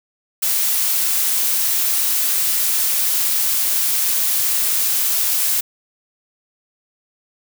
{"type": "noise", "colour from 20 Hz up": "blue", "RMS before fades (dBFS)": -18, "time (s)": [0.42, 5.61], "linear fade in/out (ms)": 10, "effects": []}